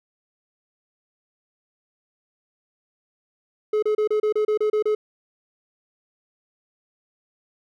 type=tone bursts; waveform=triangle; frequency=426.3 Hz; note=G#4; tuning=45 cents sharp; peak=-16 dBFS; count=10; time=3.73-4.95 s; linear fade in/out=5 ms; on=95 ms; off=30 ms; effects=none